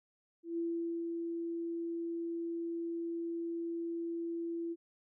sine tone with ADSR envelope, 336.3 Hz, E4, 35 cents sharp, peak -32 dBFS, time 0.43-4.76 s, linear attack 150 ms, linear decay 460 ms, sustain -3 dB, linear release 42 ms, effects none

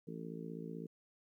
harmonic tone, 55.9 Hz, A1, 28 cents sharp, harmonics 3 / 4 / 5 / 6 / 7 / 8, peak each -46 / -49 / -50 / -54 / -53 / -50 dBFS, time 0.07-0.87 s, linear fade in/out 10 ms, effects 13-bit

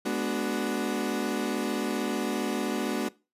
35% pulse chord, G# half-diminished seventh, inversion none, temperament equal with one note detuned, 211.4 / 246.9 / 293.7 / 370 Hz, G#3 / B3 / D4 / F#4, +31 / 0 / 0 / 0 cents, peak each -31 dBFS, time 0.05-3.09 s, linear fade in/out 10 ms, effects noise-tail reverb RT60 0.3 s tail -21 dB re dry + resampled to 32000 Hz

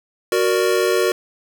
square chord, Gb augmented, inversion none, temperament equal, 370 / 466.2 / 587.3 Hz, Gb4 / Bb4 / D5, 0 / 0 / 0 cents, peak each -19 / -20 / -24 dBFS, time 0.32-1.12 s, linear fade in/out 2 ms, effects none

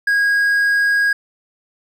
triangle tone, 1641 Hz, G#6, 21 cents flat, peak -11 dBFS, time 0.07-1.13 s, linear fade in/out 5 ms, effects none

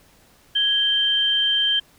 sine tone pair together, 1661.2 / 3136 Hz, G#6 / G7, 0 / 0 cents, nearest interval major seventh, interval 1100 cents, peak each -28 / -17 dBFS, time 0.55-1.8 s, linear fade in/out 10 ms, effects pink hiss -55 dBFS RMS until 1.98 s

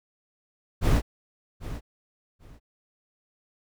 brown noise with echo, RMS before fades -20 dBFS, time 0.81-1.02 s, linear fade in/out 50 ms, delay 790 ms, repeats 2, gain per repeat -14 dB, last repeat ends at 2.6 s, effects none

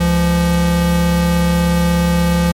square tone pair together, 69.53 / 172 Hz, C#2 / F3, +6 / -26 cents, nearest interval octave + major third, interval 1568 cents, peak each -19 / -13 dBFS, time 0-2.52 s, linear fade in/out 10 ms, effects MP3 64 kbps

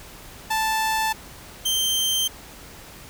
sawtooth tone pair in turn, 880 / 3136 Hz, A5 / G7, 0 / 0 cents, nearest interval octave + minor seventh, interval 2200 cents, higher second, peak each -17 dBFS, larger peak neither, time 0.5-1.13 / 1.65-2.28 s, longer neither, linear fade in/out 10 ms, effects added 50 Hz sine -52 dBFS peak until 3.09 s + pink hiss -43 dBFS RMS until 3.09 s

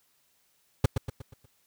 brown noise with echo, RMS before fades -19 dBFS, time 0.84-0.86 s, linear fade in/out 5 ms, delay 120 ms, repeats 5, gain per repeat -7 dB, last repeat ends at 1.46 s, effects white hiss -69 dBFS RMS until 1.66 s

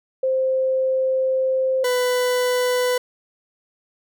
sine / 40% pulse tone pair in turn, 523.3 / 497.7 Hz, C5 / B4, 0 / +13 cents, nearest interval minor second, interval 87 cents, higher first, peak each -17 dBFS, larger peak neither, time 0.23-1.84 / 1.84-2.98 s, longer first, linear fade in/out 5 ms, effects none

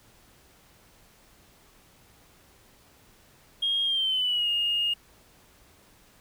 triangle tone with pitch glide, 3250 to 2846 Hz, G#7 to F7, -38 to +32 cents, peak -20 dBFS, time 3.62-4.94 s, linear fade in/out 10 ms, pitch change -230 cents, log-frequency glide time 3.84-4.49 s, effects tanh soft clip ceiling -21 dBFS + pink hiss -58 dBFS RMS until 6.2 s

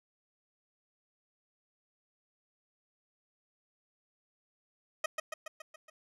15% pulse tone with echo, 627 Hz, D#5, 13 cents sharp, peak -22 dBFS, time 5.04-5.06 s, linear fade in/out 5 ms, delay 140 ms, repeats 6, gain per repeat -4 dB, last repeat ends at 5.9 s, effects low-pass 12000 Hz 12 dB/octave

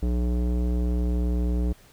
square tone with low-pass filter, 60.4 Hz, B1, 38 cents flat, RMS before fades -24 dBFS, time 0.02-1.73 s, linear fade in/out 10 ms, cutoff 400 Hz, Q 1.2, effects pink hiss -55 dBFS RMS until 1.92 s

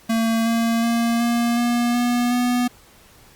square tone with pitch steps, 226.6 / 229.6 / 232.7 / 235.8 / 239 / 242.2 / 245.4 Hz, A#3 / A#3 / A#3 / A#3 / A#3 / B3 / B3, -49 / -26 / -3 / +20 / +43 / -34 / -11 cents, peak -18 dBFS, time 0.09-2.68 s, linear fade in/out 10 ms, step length 370 ms, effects pink hiss -50 dBFS RMS until 3.35 s + Opus 48 kbps

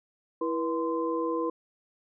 sine tone cluster, 330.1 / 484 / 1035 Hz, E4 / B4 / C6, +2 / -35 / -19 cents, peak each -30 / -30 / -33 dBFS, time 0.41-1.5 s, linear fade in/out 5 ms, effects none

